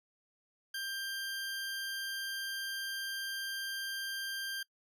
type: tone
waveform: 20% pulse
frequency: 1585 Hz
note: G6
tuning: 19 cents sharp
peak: -32 dBFS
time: 0.74-4.63 s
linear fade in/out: 5 ms
effects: noise-tail reverb RT60 0.1 s tail -24 dB re dry